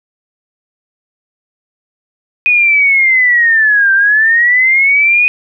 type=linear two-way sweep; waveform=sine; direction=down then up; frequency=2489 to 1561 to 2489 Hz; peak=-6 dBFS; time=2.46-5.28 s; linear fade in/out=0 ms; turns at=3.93 s; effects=none